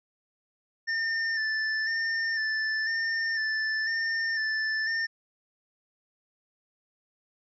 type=tone with vibrato; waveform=square; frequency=1784 Hz; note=A6; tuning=23 cents sharp; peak=-27 dBFS; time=0.87-5.07 s; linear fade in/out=20 ms; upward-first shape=square; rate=1 Hz; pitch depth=26 cents each way; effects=resampled to 16000 Hz